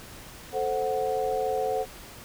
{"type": "chord", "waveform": "sine", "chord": "F# diminished", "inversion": "first", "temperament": "equal", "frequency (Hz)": [440, 523.3, 740], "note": ["A4", "C5", "F#5"], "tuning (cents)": [0, 0, 0], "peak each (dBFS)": -29, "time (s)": [0.52, 1.86], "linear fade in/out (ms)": 50, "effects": ["pink hiss -45 dBFS RMS until 2.24 s"]}